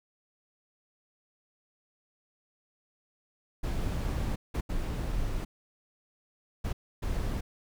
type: noise bursts at uneven times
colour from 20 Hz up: brown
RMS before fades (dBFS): -31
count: 5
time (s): 3.63-4.36 / 4.54-4.61 / 4.69-5.45 / 6.64-6.73 / 7.02-7.41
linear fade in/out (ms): 10
effects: none